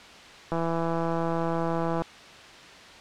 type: click train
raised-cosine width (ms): 1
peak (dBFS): -15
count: 250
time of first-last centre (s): 0.52-2.02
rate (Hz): 166
effects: white hiss -46 dBFS RMS until 3 s + low-pass 4000 Hz 12 dB/octave